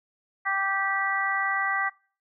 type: harmonic tone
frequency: 390.9 Hz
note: G4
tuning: 5 cents flat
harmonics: 2 / 3 / 4 / 5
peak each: -31 / -29 / -30 / -27 dBFS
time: 0.45-1.9 s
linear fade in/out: 20 ms
effects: noise-tail reverb RT60 0.4 s tail -23 dB re dry